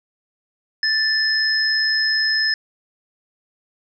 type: tone pair together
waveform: sine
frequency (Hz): 1760 / 5139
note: A6 / E8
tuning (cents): 0 / -45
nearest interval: octave + perfect fifth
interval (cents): 1855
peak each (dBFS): -19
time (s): 0.83-2.54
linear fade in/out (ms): 2
effects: none